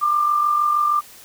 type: tone with amplitude modulation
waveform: sine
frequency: 1192 Hz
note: D6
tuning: 25 cents sharp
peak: -13 dBFS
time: 0.01-1.01 s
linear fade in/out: 20 ms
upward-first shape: sine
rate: 46.4 Hz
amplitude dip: 50%
effects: white hiss -44 dBFS RMS until 1.24 s